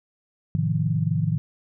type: chord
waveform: sine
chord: F dominant seventh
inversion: first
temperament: equal with one note detuned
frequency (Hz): 107.8 / 130.81 / 155.56 / 174.61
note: A2 / C3 / Eb3 / F3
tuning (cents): -35 / 0 / 0 / 0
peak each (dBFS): -26 / -29 / -23 / -28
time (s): 0.55-1.38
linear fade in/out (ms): 0
effects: none

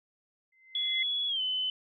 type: tone with exponential growth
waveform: sine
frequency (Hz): 2067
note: C7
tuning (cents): -22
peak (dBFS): -27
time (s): 0.52-1.03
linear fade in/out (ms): 5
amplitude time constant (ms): 110
type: tone with pitch glide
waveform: sine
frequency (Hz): 3381 to 3030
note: G#7 to F#7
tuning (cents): +30 to +40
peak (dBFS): -28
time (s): 0.75-1.7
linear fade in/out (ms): 2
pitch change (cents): -190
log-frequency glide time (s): 1.28-1.41
effects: none

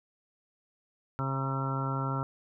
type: harmonic tone with a mistuned harmonic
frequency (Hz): 134.7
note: C#3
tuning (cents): -49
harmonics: 1 / 2 / 3 / 4 / 5 / 6 / 7 / 8 / 9 / 10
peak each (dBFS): -31 / -38 / -43 / -43 / -45 / -46 / -39 / -45 / -45 / -36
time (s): 1.19-2.23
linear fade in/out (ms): 0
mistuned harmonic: 6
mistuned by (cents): +19
effects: none

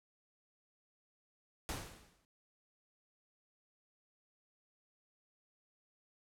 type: noise with exponential decay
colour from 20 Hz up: pink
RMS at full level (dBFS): -38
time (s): 1.69-2.25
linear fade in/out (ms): 0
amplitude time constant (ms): 120
effects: low-pass 12000 Hz 12 dB/octave

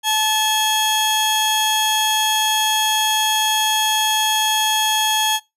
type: tone pair together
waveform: sawtooth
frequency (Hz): 868 / 3283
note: A5 / G#7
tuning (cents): -24 / -21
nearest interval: octave + major seventh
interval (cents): 2303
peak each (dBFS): -15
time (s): 0.03-5.4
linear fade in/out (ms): 50
effects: noise-tail reverb RT60 0.2 s tail -22 dB re dry + resampled to 32000 Hz

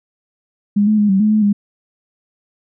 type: tone with pitch steps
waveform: sine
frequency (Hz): 204.5 / 214.2 / 207.8 / 192.7 / 213.1 / 214.8 / 203.9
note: G#3 / A3 / G#3 / G3 / G#3 / A3 / G#3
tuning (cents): -26 / -46 / +1 / -29 / +45 / -41 / -32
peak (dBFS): -10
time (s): 0.76-1.53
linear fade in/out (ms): 10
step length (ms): 110
effects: none

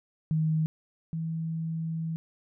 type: tone pair in turn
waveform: sine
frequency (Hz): 157.6 / 162.41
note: D#3 / E3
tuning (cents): +23 / -25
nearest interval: minor second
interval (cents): 52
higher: second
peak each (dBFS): -23 / -29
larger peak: first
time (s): 0.31-0.66 / 1.13-2.16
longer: second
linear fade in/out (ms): 0
effects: none

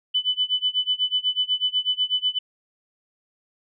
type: tone with tremolo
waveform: sine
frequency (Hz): 3000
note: F#7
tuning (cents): +23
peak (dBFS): -17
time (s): 0.14-2.39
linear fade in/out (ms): 10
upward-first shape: sine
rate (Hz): 8.1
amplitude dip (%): 95
effects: none

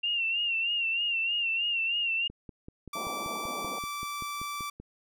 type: tone with vibrato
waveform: sine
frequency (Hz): 2762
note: F7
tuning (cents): -20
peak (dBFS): -26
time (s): 0.03-2.28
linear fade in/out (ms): 10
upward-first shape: sine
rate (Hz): 3.2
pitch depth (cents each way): 63
type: click train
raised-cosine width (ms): 3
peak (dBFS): -30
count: 14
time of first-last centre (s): 2.3-4.8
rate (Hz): 5.2
type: tone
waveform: sawtooth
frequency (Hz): 1164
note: D6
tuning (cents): -16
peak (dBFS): -30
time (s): 2.93-4.7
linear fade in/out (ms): 5
type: band-pass noise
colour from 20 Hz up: white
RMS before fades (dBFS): -40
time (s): 2.95-3.79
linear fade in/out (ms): 5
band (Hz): 180 to 950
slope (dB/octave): 48
effects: none

